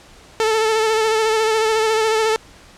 sawtooth tone with vibrato, 440 Hz, A4, in tune, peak -11 dBFS, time 0.4-2.36 s, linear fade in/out 0 ms, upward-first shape sine, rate 14 Hz, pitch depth 33 cents each way, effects pink hiss -45 dBFS RMS until 2.77 s + low-pass 8000 Hz 12 dB/octave

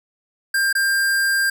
square tone with dropouts, 1594 Hz, G6, 28 cents sharp, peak -17 dBFS, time 0.54-1.5 s, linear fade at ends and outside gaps 5 ms, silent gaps 0.728-0.751 s, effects none

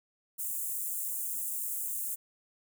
white high-pass noise, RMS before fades -35 dBFS, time 0.38-2.16 s, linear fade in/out 20 ms, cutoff 7400 Hz, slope 48 dB/octave, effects none

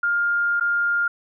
sine tone with dropouts, 1407 Hz, F6, 12 cents sharp, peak -18 dBFS, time 0.03-1.08 s, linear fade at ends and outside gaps 5 ms, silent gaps 0.599-0.608 s, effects none

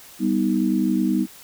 sine chord, G augmented, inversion none, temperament equal with one note detuned, 196 / 246.9 / 314.6 Hz, G3 / B3 / D#4, 0 / 0 / +19 cents, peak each -22 dBFS, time 0.19-1.27 s, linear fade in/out 50 ms, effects white hiss -45 dBFS RMS until 1.43 s

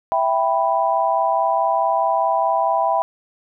sine chord, E minor, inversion none, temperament equal, 659.3 / 784 / 987.8 Hz, E5 / G5 / B5, 0 / 0 / 0 cents, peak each -20 dBFS, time 0.12-3.02 s, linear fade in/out 0 ms, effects none

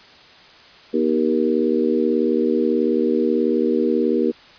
harmonic tone with a mistuned harmonic, 78.4 Hz, D#2, 14 cents sharp, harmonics 3 / 4 / 5 / 6, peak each -21 / -22 / -21 / -22 dBFS, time 0.93-4.32 s, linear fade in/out 20 ms, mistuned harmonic 3, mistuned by +46 cents, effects white hiss -46 dBFS RMS until 4.58 s + resampled to 11025 Hz

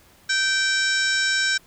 harmonic tone, 777 Hz, G5, 16 cents flat, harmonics 2 / 3 / 4 / 5 / 6 / 7 / 8 / 9 / 10, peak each -21 / -31 / -35 / -28 / -37 / -26 / -39 / -33 / -35 dBFS, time 0.29-1.58 s, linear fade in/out 10 ms, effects pink hiss -54 dBFS RMS until 1.66 s

